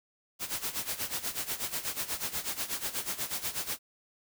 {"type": "noise with tremolo", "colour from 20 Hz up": "white", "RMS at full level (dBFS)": -32, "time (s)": [0.39, 3.79], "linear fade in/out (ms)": 50, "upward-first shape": "sine", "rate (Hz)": 8.2, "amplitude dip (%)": 80, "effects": []}